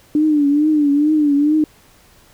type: tone with vibrato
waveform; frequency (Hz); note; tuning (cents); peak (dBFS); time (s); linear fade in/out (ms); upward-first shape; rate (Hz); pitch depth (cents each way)
sine; 296.3; D4; +15; -11; 0.15-1.64; 2; triangle; 2.3; 96
effects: pink hiss -50 dBFS RMS until 2.33 s